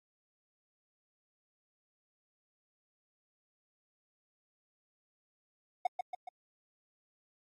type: tone with echo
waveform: triangle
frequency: 731 Hz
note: F#5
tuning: 21 cents flat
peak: -24 dBFS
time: 5.85-5.87 s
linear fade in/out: 5 ms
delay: 140 ms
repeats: 3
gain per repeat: -5 dB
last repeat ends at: 6.29 s
effects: AAC 32 kbps